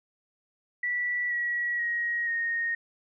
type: tone with pitch steps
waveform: sine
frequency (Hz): 1956 / 1922.4 / 1889.4 / 1856.9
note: B6 / B6 / A#6 / A#6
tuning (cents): -17 / -47 / +23 / -7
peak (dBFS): -26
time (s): 0.83-2.75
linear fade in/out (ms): 5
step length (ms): 480
effects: none